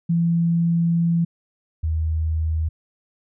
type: tone pair in turn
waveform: sine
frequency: 168.6 / 79.57 Hz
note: E3 / D#2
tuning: +39 / +39 cents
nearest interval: octave + minor second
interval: 1300 cents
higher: first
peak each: -16 / -19 dBFS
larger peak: first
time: 0.09-1.25 / 1.83-2.69 s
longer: first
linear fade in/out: 10 ms
effects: none